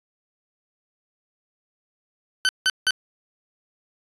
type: tone bursts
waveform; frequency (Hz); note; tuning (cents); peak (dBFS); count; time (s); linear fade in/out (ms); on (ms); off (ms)
20% pulse; 1523; F#6; +50; -12; 3; 2.45-2.907; 0; 39; 170
effects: resampled to 24000 Hz